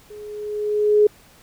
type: tone with level ramp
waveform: sine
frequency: 419.7 Hz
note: G#4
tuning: 18 cents sharp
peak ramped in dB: -36 to -9 dBFS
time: 0.1-1.07 s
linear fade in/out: 5 ms
effects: pink hiss -51 dBFS RMS until 1.42 s